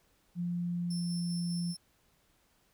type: tone with pitch glide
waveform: sine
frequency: 174.61 to 173.6 Hz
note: F3 to F3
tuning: 0 to -10 cents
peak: -31 dBFS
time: 0.35-1.75 s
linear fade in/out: 50 ms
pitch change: -10 cents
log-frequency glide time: 0.46-1.45 s
type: tone with tremolo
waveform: 30% pulse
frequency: 5340 Hz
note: E8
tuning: 22 cents sharp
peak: -38 dBFS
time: 0.9-1.77 s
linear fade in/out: 10 ms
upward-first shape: square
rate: 5 Hz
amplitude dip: 25%
effects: pink hiss -70 dBFS RMS until 2.73 s